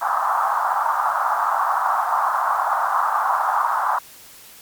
white band-pass noise, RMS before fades -20 dBFS, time 0.01-3.99 s, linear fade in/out 10 ms, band 750 to 1300 Hz, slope 48 dB/octave, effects white hiss -44 dBFS RMS until 4.61 s + MP3 96 kbps

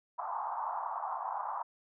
white band-pass noise, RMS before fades -37 dBFS, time 0.18-1.63 s, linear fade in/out 10 ms, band 750 to 1100 Hz, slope 48 dB/octave, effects none

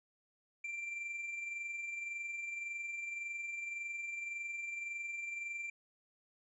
triangle tone with amplitude modulation, 2360 Hz, D7, 8 cents sharp, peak -36 dBFS, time 0.64-5.7 s, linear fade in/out 5 ms, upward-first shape sine, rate 21.8 Hz, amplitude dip 40%, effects resampled to 24000 Hz

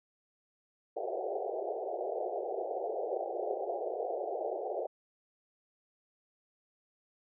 white band-pass noise, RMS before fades -36 dBFS, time 0.96-4.87 s, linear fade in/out 10 ms, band 360 to 770 Hz, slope 96 dB/octave, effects none

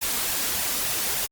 white noise with flanger, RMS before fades -26 dBFS, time 0.01-1.27 s, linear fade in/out 20 ms, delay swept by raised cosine 1.1 to 4.3 ms, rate 3.4 Hz, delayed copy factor +0.5, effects Opus 48 kbps

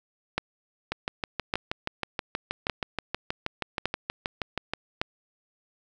two click trains, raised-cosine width 0.3 ms, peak -12 / -9 dBFS, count 25 / 5, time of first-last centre 0.92-4.736 / 0.38-5.015 s, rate 6.29 / 0.863 Hz, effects none

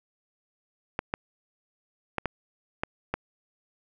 clicks, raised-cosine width 0.5 ms, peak -12 dBFS, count 6, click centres 0.991 / 1.139 / 2.183 / 2.257 / 2.835 / 3.14 s, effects none

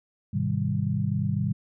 sine chord, Ab major seventh, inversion none, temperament equal with one note detuned, 103.83 / 127.68 / 155.56 / 196 Hz, Ab2 / C3 / Eb3 / G3, 0 / -42 / 0 / 0 cents, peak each -29 dBFS, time 0.33-1.53 s, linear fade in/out 10 ms, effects none

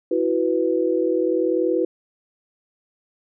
sine chord, E suspended second, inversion none, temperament equal, 329.6 / 370 / 493.9 Hz, E4 / F#4 / B4, 0 / 0 / 0 cents, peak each -22 dBFS, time 0.11-1.85 s, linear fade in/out 5 ms, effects none

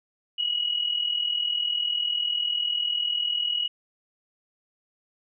sine tone pair together, 2900 / 2940 Hz, F#7 / F#7, -35 / -12 cents, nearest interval unison, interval 23 cents, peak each -25 / -29 dBFS, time 0.38-3.68 s, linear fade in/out 10 ms, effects none

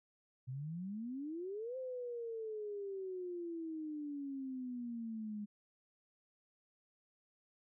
sine exponential two-way sweep, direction up then down, 123.47 to 523.3 to 205.3 Hz, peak -40 dBFS, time 0.47-5.46 s, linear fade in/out 20 ms, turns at 1.77 s, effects none

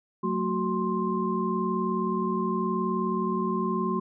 sine tone cluster, 185.4 / 224.5 / 370.8 / 1052 Hz, F#3 / A3 / F#4 / C6, +4 / +35 / +4 / +9 cents, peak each -30 dBFS, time 0.23-4 s, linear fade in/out 10 ms, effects none

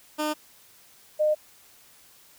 15% pulse / sine tone pair in turn, 304 / 609.9 Hz, D#4 / D#5, -40 / -35 cents, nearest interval octave, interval 1205 cents, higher second, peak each -19 dBFS, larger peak neither, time 0.18-0.34 / 1.19-1.35 s, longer neither, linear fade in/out 20 ms, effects white hiss -55 dBFS RMS until 2.38 s

